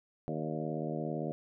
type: harmonic tone with a mistuned harmonic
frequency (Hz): 77.78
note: D#2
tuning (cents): 0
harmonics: 2 / 3 / 4 / 5 / 6 / 7 / 8 / 9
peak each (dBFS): -38 / -40 / -41 / -42 / -43 / -43 / -44 / -45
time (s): 0.28-1.32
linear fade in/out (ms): 0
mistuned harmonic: 7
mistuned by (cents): +41
effects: none